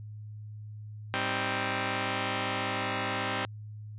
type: chord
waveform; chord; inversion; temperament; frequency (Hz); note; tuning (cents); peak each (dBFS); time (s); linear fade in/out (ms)
5% pulse; C minor; second; just; 196.22 / 261.6 / 314; G3 / C4 / Eb4; +2 / 0 / +16; -23 / -21 / -25; 1.14-3.45; 0
effects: added 106 Hz sine -40 dBFS peak until 3.98 s + resampled to 8000 Hz